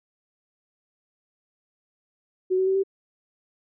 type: tone with pitch steps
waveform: sine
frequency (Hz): 371.5 / 377.1 / 382.8 / 388.6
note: F#4 / F#4 / G4 / G4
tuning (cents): +7 / +33 / -41 / -15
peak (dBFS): -19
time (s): 2.5-2.836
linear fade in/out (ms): 20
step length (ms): 84
effects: none

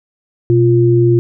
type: tone pair together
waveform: sine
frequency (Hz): 123.1 / 348.2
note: B2 / F4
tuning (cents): -5 / -5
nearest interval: octave + tritone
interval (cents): 1800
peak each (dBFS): -10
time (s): 0.5-1.19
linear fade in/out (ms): 0
effects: none

